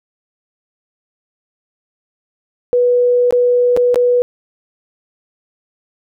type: tone with dropouts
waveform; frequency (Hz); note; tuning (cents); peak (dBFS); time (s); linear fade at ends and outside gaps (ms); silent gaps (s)
sine; 490; B4; -14; -9; 2.73-4.22; 0; 3.308-3.325 / 3.765-3.773 / 3.944-3.958
effects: none